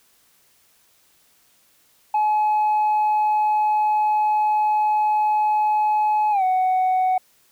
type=tone with pitch glide; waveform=sine; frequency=850 to 744.3 Hz; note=G#5 to F#5; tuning=+40 to +10 cents; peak=-14 dBFS; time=2.14-7.18 s; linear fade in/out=5 ms; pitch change=-230 cents; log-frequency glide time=6.31-6.43 s; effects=tanh soft clip ceiling -15 dBFS + white hiss -59 dBFS RMS until 7.51 s